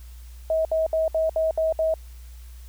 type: tone bursts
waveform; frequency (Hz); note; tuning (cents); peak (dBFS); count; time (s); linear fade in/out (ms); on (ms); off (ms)
sine; 640; D#5; +49; -19; 7; 0.5-1.94; 2; 150; 65
effects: added 60 Hz sine -39 dBFS peak until 2.68 s + white hiss -55 dBFS RMS until 2.68 s